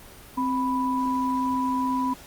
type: tone pair together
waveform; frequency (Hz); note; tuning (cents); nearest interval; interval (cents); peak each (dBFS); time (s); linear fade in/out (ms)
sine; 261.6 / 988.4; C4 / B5; 0 / +1; octave + major seventh; 2301; -25; 0.37-2.14; 10
effects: pink hiss -46 dBFS RMS until 2.26 s + Opus 24 kbps